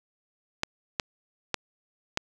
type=clicks; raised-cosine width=0.2 ms; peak=-8 dBFS; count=4; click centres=0.634 / 0.998 / 1.543 / 2.174 s; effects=none